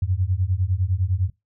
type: beating tone pair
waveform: sine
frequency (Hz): 88 / 97.9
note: F2 / G2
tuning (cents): +14 / -2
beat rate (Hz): 9.9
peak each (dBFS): -22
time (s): 0.02-1.3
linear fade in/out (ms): 5
effects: noise-tail reverb RT60 0.2 s tail -23 dB re dry